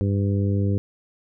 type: harmonic tone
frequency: 99.6 Hz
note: G2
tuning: 28 cents sharp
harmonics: 1 / 2 / 3 / 4 / 5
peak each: -20 / -26 / -30 / -32 / -34 dBFS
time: 0.01-0.78 s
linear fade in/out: 0 ms
effects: none